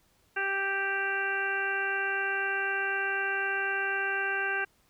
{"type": "harmonic tone", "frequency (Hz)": 392, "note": "G4", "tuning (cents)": 0, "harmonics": [1, 2, 3, 4, 5, 6, 7], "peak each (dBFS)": [-37, -37, -41, -29, -41, -40, -38], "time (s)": [0.36, 4.65], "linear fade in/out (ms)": 10, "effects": ["pink hiss -67 dBFS RMS until 4.89 s"]}